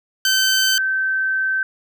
15% pulse / sine tone pair in turn, 1540 / 1545.4 Hz, G6 / G6, -31 / -25 cents, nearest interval unison, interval 6 cents, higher second, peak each -8 / -17 dBFS, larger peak first, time 0.25-0.78 / 0.78-1.63 s, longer second, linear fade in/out 2 ms, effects none

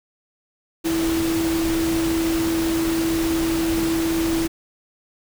sine tone in noise, 328.4 Hz, E4, 6 cents flat, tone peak -19 dBFS, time 0.84-4.48 s, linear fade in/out 20 ms, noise pink, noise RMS -28 dBFS, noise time 0.84-4.48 s, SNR +6 dB, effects none

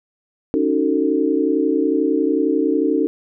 sine chord, D# half-diminished seventh, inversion third, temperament just, 280 / 311.1 / 373.4 / 448 Hz, C#4 / D#4 / F#4 / A4, +18 / 0 / +16 / +31 cents, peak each -20 / -19 / -23 / -21 dBFS, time 0.54-3.07 s, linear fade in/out 0 ms, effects none

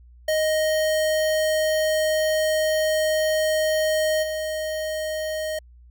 square tone with level steps, 623 Hz, D#5, 2 cents sharp, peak -20 / -26 dBFS, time 0.28-5.59 s, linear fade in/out 5 ms, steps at 4.22 s, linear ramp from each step 20 ms, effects added 60 Hz sine -46 dBFS peak until 5.9 s

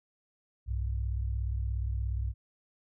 sine tone pair together, 62.69 / 99.7 Hz, B1 / G2, +27 / +30 cents, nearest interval minor sixth, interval 803 cents, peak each -30 / -35 dBFS, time 0.66-2.34 s, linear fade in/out 50 ms, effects none

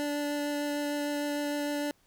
25% pulse tone with vibrato, 291.4 Hz, D4, 13 cents flat, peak -26 dBFS, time 0-1.91 s, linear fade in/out 0 ms, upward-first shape sine, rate 6.6 Hz, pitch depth 8 cents each way, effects pink hiss -67 dBFS RMS until 2.06 s

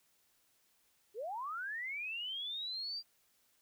sine linear sweep, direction up, 380.5 to 4775 Hz, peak -38 dBFS, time 1.14-3.03 s, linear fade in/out 50 ms, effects white hiss -73 dBFS RMS until 3.61 s

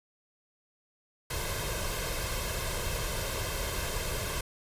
pink noise with comb filter, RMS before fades -33 dBFS, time 1.3-4.41 s, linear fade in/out 5 ms, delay 1.9 ms, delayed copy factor +0.65, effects resampled to 32000 Hz

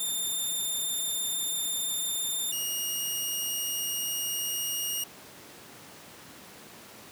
10% pulse tone pair in turn, 3606 / 2862 Hz, A7 / F7, +42 / +42 cents, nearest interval major third, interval 400 cents, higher first, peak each -21 dBFS, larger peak neither, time 0-2.52 / 2.52-5.04 s, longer neither, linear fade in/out 5 ms, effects pink hiss -48 dBFS RMS until 7.11 s + high-pass 150 Hz 12 dB/octave

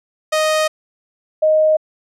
sawtooth / sine tone pair in turn, 622.3 / 622.3 Hz, D#5 / D#5, 0 / 0 cents, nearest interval unison, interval 0 cents, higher neither, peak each -10 dBFS, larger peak neither, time 0.32-0.68 / 1.42-1.77 s, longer first, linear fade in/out 10 ms, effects low-pass 10000 Hz 12 dB/octave

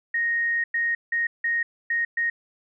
sine tone bursts at uneven times, 1864.7 Hz, A#6, in tune, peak -21 dBFS, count 6, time 0.14-0.64 / 0.74-0.95 / 1.12-1.27 / 1.44-1.63 / 1.9-2.05 / 2.17-2.3 s, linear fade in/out 5 ms, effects none

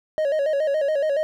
triangle tone with vibrato, 589 Hz, D5, 5 cents sharp, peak -17 dBFS, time 0.18-1.23 s, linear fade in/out 0 ms, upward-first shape square, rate 7.1 Hz, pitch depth 94 cents each way, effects none

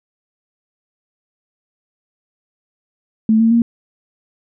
sine tone with pitch steps, 220 / 226.6 / 233.4 Hz, A3 / A#3 / A#3, 0 / -49 / +2 cents, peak -9 dBFS, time 3.29-3.62 s, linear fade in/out 2 ms, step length 110 ms, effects none

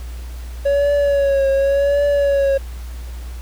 triangle tone with vibrato, 559 Hz, C#5, 14 cents sharp, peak -11 dBFS, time 0.65-2.58 s, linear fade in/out 10 ms, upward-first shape triangle, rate 0.89 Hz, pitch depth 54 cents each way, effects added 60 Hz sine -27 dBFS peak until 3.41 s + pink hiss -43 dBFS RMS until 3.41 s

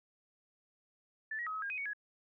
sine tone with pitch steps, 1755 / 1903 / 1271 / 1282 / 1616 / 2511 / 2233 / 1676 Hz, A6 / A#6 / D#6 / E6 / G#6 / D#7 / C#7 / G#6, -5 / +35 / +36 / -49 / -48 / +15 / +12 / +15 cents, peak -36 dBFS, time 1.31-1.934 s, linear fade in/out 5 ms, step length 78 ms, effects none

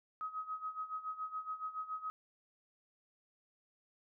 sine tone with tremolo, 1267 Hz, D#6, 31 cents sharp, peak -36 dBFS, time 0.21-2.1 s, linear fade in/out 0 ms, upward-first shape sine, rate 7.1 Hz, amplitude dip 80%, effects none

